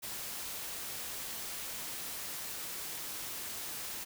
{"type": "noise", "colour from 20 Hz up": "white", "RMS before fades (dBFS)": -41, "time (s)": [0.02, 4.05], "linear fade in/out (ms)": 20, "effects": []}